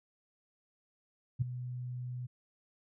sine tone with ADSR envelope, 124.4 Hz, B2, 13 cents sharp, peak -24 dBFS, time 1.39-2.27 s, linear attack 26 ms, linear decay 11 ms, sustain -13 dB, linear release 15 ms, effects none

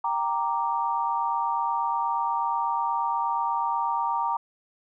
sine chord, G minor, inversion none, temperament equal, 784 / 932.3 / 1174.7 Hz, G5 / Bb5 / D6, 0 / 0 / 0 cents, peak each -31 / -25 / -30 dBFS, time 0.04-4.37 s, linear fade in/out 5 ms, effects none

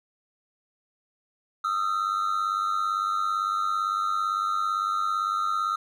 triangle tone pair together, 1244.5 / 1342.3 Hz, D#6 / E6, 0 / +31 cents, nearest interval minor second, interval 131 cents, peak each -25 dBFS, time 1.64-5.76 s, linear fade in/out 5 ms, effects none

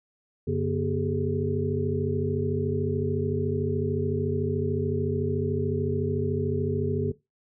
sine tone cluster, 94.3 / 144.4 / 241.2 / 392 / 425.7 Hz, F#2 / D3 / B3 / G4 / G#4, +33 / -29 / -41 / 0 / +43 cents, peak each -30 / -29 / -32 / -31 / -30 dBFS, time 0.47-7.12 s, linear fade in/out 10 ms, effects noise-tail reverb RT60 0.2 s tail -17 dB re dry

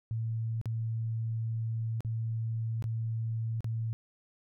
sine tone with dropouts, 113 Hz, A2, 47 cents sharp, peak -30 dBFS, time 0.11-3.93 s, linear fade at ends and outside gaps 0 ms, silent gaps 0.614-0.657 / 2.006-2.048 / 2.824-2.841 / 3.606-3.644 s, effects none

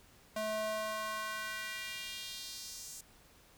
square tone with high-pass filter sweep, 216.1 Hz, A3, 31 cents flat, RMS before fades -40 dBFS, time 0.36-3.01 s, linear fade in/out 5 ms, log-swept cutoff 470 to 7300 Hz, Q 1.9, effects pink hiss -62 dBFS RMS until 3.57 s

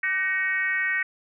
sine tone with frequency modulation, 1876 Hz, A#6, 11 cents sharp, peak -22 dBFS, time 0.03-1.03 s, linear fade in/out 5 ms, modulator 351 Hz, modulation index 1, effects none

